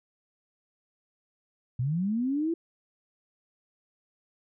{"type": "linear sweep", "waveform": "sine", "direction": "up", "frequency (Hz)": [116.54, 341.1], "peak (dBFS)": -25, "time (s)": [1.79, 2.54], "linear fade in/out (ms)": 5, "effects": []}